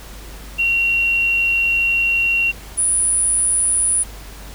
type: tone pair in turn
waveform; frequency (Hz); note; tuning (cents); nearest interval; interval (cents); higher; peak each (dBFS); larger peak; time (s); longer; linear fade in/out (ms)
sine; 2746 / 9808; F7 / D#9; -30 / -26; octave + minor seventh; 2204; second; -14; neither; 0.58-2.52 / 2.77-4.04; first; 20
effects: added 50 Hz sine -35 dBFS peak until 4.54 s + pink hiss -39 dBFS RMS until 4.54 s